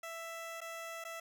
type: tone with dropouts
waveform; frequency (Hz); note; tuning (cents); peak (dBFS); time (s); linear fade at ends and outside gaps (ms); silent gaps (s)
15% pulse; 662; E5; +7; -36; 0.03-1.2; 5; 0.606-0.614 / 1.041-1.049
effects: none